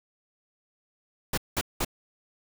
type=noise bursts; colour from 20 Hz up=pink; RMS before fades=-27 dBFS; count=3; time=1.33-1.848 s; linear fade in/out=5 ms; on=46 ms; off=190 ms; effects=none